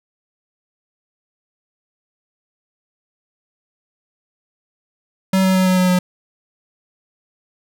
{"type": "tone with pitch steps", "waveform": "square", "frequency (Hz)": [190, 188.25, 186.52, 184.8, 183.1, 181.42], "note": ["F#3", "F#3", "F#3", "F#3", "F#3", "F#3"], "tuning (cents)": [46, 30, 14, -2, -18, -34], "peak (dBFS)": -13, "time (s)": [5.33, 5.99], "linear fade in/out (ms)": 5, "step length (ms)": 110, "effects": []}